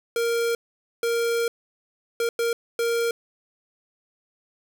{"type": "tone bursts at uneven times", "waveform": "square", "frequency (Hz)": 466.2, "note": "A#4", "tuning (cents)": 0, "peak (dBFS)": -22, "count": 5, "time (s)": [[0.16, 0.55], [1.03, 1.48], [2.2, 2.29], [2.39, 2.53], [2.79, 3.11]], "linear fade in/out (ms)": 2, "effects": []}